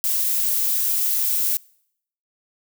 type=noise; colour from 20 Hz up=violet; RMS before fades=-21 dBFS; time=0.04-1.57 s; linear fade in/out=0 ms; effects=noise-tail reverb RT60 0.7 s tail -25 dB re dry